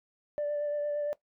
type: tone with vibrato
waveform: sine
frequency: 587.3 Hz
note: D5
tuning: in tune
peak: -27 dBFS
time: 0.38-1.13 s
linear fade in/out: 0 ms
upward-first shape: sine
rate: 8.7 Hz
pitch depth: 15 cents each way
effects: noise-tail reverb RT60 0.1 s tail -18 dB re dry + tanh soft clip ceiling -26 dBFS